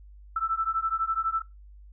sine beating tone pair, 1318.5 / 1330.5 Hz, E6 / E6, 0 / +16 cents, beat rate 12 Hz, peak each -28 dBFS, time 0.36-1.42 s, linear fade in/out 5 ms, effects noise-tail reverb RT60 0.2 s tail -21 dB re dry + added 50 Hz sine -46 dBFS peak until 1.92 s

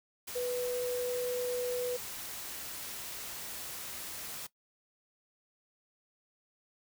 sine tone in noise, 493.9 Hz, B4, in tune, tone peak -31 dBFS, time 0.35-1.97 s, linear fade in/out 10 ms, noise white, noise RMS -42 dBFS, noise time 0.27-4.47 s, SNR +8 dB, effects noise-tail reverb RT60 0.1 s tail -18 dB re dry

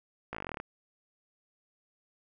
slowing click train, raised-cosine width 0.5 ms, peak -22 dBFS, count 13, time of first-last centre 0.33-0.601 s, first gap 17 ms, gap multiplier 1.05, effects none

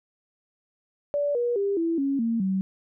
sine tone with pitch steps, 578 / 480.5 / 399.4 / 332 / 275.9 / 229.4 / 190.67 Hz, D5 / B4 / G4 / E4 / C#4 / A#3 / G3, -28 / -48 / +32 / +12 / -8 / -28 / -48 cents, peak -22 dBFS, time 1.14-2.61 s, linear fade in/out 0 ms, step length 210 ms, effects none

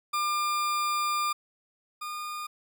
40% pulse tone pair in turn, 1200 / 1216 Hz, D6 / D#6, +37 / -40 cents, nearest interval unison, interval 23 cents, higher second, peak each -25 / -33 dBFS, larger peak first, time 0.13-1.33 / 2.01-2.47 s, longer first, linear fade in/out 10 ms, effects none

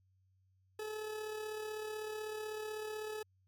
40% pulse tone with amplitude modulation, 429.6 Hz, A4, 41 cents flat, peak -37 dBFS, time 0.79-3.23 s, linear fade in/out 5 ms, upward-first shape sine, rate 36 Hz, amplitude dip 40%, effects added 94 Hz sine -69 dBFS peak until 3.47 s + MP3 96 kbps

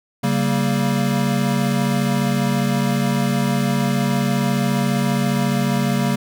square chord, G diminished, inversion second, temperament equal with one note detuned, 138.59 / 193.41 / 233.1 Hz, Db3 / G3 / Bb3, 0 / -23 / 0 cents, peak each -22 dBFS, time 0.23-6.16 s, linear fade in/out 10 ms, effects none

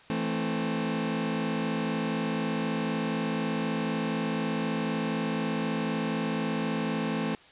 sawtooth chord, A minor, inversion second, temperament just, 165 / 220 / 264 Hz, E3 / A3 / C4, +2 / 0 / +16 cents, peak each -29 / -26 / -29 dBFS, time 0.1-7.35 s, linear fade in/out 0 ms, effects white hiss -54 dBFS RMS until 7.51 s + resampled to 8000 Hz

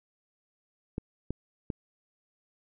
clicks, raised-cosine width 3 ms, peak -19 dBFS, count 3, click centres 0.981 / 1.306 / 1.702 s, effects none

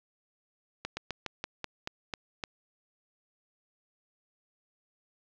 slowing click train, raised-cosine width 0.2 ms, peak -16 dBFS, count 9, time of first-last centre 0.85-2.438 s, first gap 120 ms, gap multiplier 1.14, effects low-pass 5000 Hz 12 dB/octave + 9-bit

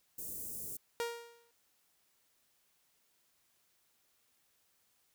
white band-stop noise, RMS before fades -43 dBFS, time 0.18-0.77 s, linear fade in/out 5 ms, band 480 to 7700 Hz, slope 24 dB/octave
sawtooth tone with exponential decay, 469.4 Hz, A#4, 12 cents sharp, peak -28 dBFS, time 1-1.51 s, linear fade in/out 0 ms, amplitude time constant 110 ms
effects white hiss -74 dBFS RMS until 5.14 s

